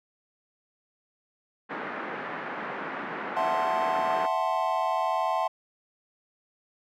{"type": "band-pass noise", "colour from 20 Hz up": "white", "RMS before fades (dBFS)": -35, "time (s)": [1.69, 4.27], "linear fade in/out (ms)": 20, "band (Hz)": [180, 1800], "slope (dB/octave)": 24}
{"type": "chord", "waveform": "triangle", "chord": "F# half-diminished seventh", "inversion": "third", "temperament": "equal", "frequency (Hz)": [659.3, 740, 880, 1046.5], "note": ["E5", "F#5", "A5", "C6"], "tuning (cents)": [0, 0, 0, 0], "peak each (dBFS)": -28, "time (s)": [3.36, 5.48], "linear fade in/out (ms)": 10}
{"effects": []}